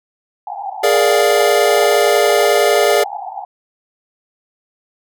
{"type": "band-pass noise", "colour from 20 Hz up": "white", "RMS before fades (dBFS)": -27, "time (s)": [0.47, 3.45], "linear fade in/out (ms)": 2, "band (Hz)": [740, 850], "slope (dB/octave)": 96}
{"type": "chord", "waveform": "square", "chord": "Bb dominant seventh", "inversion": "third", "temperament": "equal", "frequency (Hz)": [415.3, 466.2, 587.3, 698.5], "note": ["Ab4", "Bb4", "D5", "F5"], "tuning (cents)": [0, 0, 0, 0], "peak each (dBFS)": [-16, -18, -16, -18], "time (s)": [0.83, 3.04], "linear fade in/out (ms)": 10}
{"effects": []}